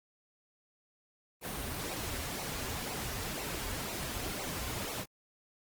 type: noise with flanger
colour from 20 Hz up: pink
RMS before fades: -38 dBFS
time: 1.41-5.06 s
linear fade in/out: 50 ms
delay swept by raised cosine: 0.59 to 6.29 ms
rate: 2 Hz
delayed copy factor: -0.6
effects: Opus 32 kbps